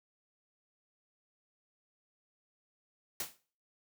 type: noise with exponential decay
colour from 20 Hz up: white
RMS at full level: -33 dBFS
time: 3.2-3.37 s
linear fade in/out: 2 ms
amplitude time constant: 36 ms
effects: noise-tail reverb RT60 0.4 s tail -17 dB re dry